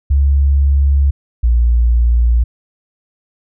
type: tone pair in turn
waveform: sine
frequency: 69.7 / 58.86 Hz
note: C#2 / A#1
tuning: +10 / +17 cents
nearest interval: minor third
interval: 293 cents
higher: first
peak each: -8 dBFS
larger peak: neither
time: 0.1-1.11 / 1.43-2.44 s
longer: neither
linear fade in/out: 10 ms
effects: none